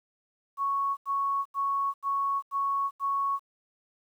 sine tone bursts, 1108.7 Hz, C#6, in tune, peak -25 dBFS, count 6, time 0.57-3.395 s, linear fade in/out 50 ms, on 400 ms, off 85 ms, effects 10-bit

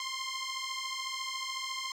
10% pulse beating tone pair, 1046.5 / 1060.5 Hz, C6 / C6, 0 / +23 cents, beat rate 14 Hz, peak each -29 dBFS, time 0-1.92 s, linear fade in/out 2 ms, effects low-pass 9000 Hz 12 dB/octave

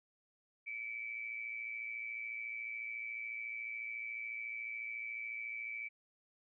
sine tone with amplitude modulation, 2301 Hz, D7, 36 cents flat, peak -37 dBFS, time 0.66-5.89 s, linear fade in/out 20 ms, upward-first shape sine, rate 114 Hz, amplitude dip 65%, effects none

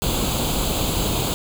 pink noise with comb filter, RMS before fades -22 dBFS, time 0.02-1.34 s, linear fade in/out 0 ms, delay 0.27 ms, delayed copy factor +0.75, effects none

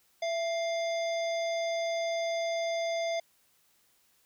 harmonic tone with a mistuned harmonic, 701 Hz, F5, 6 cents sharp, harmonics 1 / 3 / 5 / 7 / 9, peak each -29 / -39 / -43 / -46 / -48 dBFS, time 0.22-3.2 s, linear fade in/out 5 ms, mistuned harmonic 1, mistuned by -83 cents, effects white hiss -68 dBFS RMS until 4.25 s

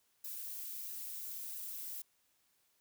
violet noise with flanger, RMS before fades -44 dBFS, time 0.24-2.02 s, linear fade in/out 5 ms, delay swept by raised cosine 0.88 to 6.38 ms, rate 1.5 Hz, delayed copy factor -0.5, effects white hiss -75 dBFS RMS until 2.8 s

